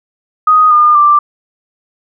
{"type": "tone with pitch steps", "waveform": "sine", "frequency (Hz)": [1247, 1212.2, 1178.4], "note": ["D#6", "D#6", "D6"], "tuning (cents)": [3, -46, 6], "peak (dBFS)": -4, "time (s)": [0.47, 1.19], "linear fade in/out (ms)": 5, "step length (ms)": 240, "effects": []}